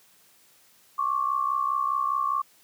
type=tone pair together; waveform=sine; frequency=1091 / 1155.9 Hz; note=C#6 / D6; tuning=-28 / -28 cents; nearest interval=minor second; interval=100 cents; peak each=-26 dBFS; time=0.98-2.42 s; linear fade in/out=10 ms; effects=white hiss -59 dBFS RMS until 2.63 s + high-pass 80 Hz 12 dB/octave